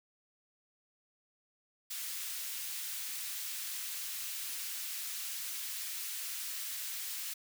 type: high-pass noise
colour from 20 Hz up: white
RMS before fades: -40 dBFS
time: 1.9-7.34 s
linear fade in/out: 10 ms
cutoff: 1900 Hz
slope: 12 dB/octave
effects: none